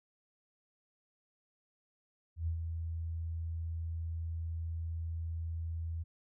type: tone with ADSR envelope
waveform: sine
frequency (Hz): 82.41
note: E2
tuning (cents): 0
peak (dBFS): -30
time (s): 2.36-6.04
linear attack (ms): 110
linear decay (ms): 95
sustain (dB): -5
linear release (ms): 20
effects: none